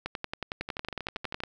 two click trains, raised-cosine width 0.3 ms, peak -16 / -20 dBFS, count 16 / 11, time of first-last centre 0.06-1.436 / 0.61-1.404 s, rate 10.9 / 12.6 Hz, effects none

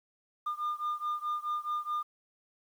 sine beating tone pair, 1206 / 1210.7 Hz, D6 / D#6, +46 / -48 cents, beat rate 4.7 Hz, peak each -32 / -33 dBFS, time 0.46-2.03 s, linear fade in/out 10 ms, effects tanh soft clip ceiling -28 dBFS + 10-bit

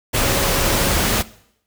sine tone in noise, 554.4 Hz, C#5, in tune, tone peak -27 dBFS, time 0.2-0.94 s, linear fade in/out 20 ms, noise pink, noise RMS -18 dBFS, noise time 0.13-1.23 s, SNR -12 dB, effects noise-tail reverb RT60 0.7 s tail -19 dB re dry

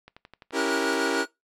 click train, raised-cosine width 0.3 ms, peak -29 dBFS, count 11, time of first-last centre 0.08-0.935 s, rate 11.7 Hz
sawtooth chord, C# diminished seventh, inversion none, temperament equal, 277.2 / 329.6 / 392 / 466.2 Hz, C#4 / E4 / G4 / Bb4, 0 / 0 / 0 / 0 cents, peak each -26 / -26 / -26 / -25 dBFS, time 0.52-1.26 s, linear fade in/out 50 ms
square tone with tremolo, 1450 Hz, F#6, 35 cents flat, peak -27 dBFS, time 0.55-1.28 s, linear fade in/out 50 ms, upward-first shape triangle, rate 6.6 Hz, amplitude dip 70%
blue noise with exponential decay, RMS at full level -34 dBFS, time 0.93-1.02 s, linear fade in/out 0 ms, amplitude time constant 18 ms
effects noise-tail reverb RT60 0.2 s tail -22 dB re dry + low-pass 9000 Hz 12 dB/octave

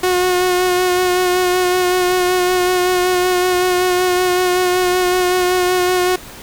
sawtooth tone with vibrato, 362.9 Hz, F#4, 34 cents flat, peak -9 dBFS, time 0.03-6.16 s, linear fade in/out 5 ms, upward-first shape sine, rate 5.3 Hz, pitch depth 21 cents each way, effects pink hiss -35 dBFS RMS until 6.42 s

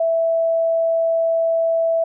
sine tone, 659.3 Hz, E5, in tune, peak -15 dBFS, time 0-2.04 s, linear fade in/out 5 ms, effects none

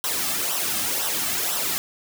white noise with flanger, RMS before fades -25 dBFS, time 0.04-1.78 s, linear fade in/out 0 ms, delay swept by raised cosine 0.43 to 2.13 ms, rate 2 Hz, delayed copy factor -0.7, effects none

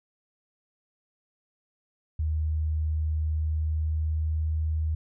sine tone with pitch glide, 77.78 to 78.46 Hz, D#2 to D#2, 0 to +15 cents, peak -24 dBFS, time 2.19-4.95 s, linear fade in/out 5 ms, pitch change +15 cents, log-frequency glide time 3.33-4.47 s, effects none

